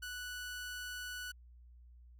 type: tone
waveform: sawtooth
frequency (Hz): 1480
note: F#6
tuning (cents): 0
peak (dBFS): -38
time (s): 0.02-1.32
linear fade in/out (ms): 10
effects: added 60 Hz sine -55 dBFS peak until 2.19 s